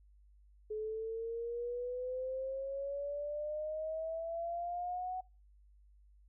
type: exponential sweep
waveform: sine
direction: up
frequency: 426.8 to 745 Hz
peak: -36 dBFS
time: 0.7-5.21 s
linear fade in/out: 10 ms
effects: noise-tail reverb RT60 0.3 s tail -23 dB re dry + added 50 Hz sine -60 dBFS peak until 6.28 s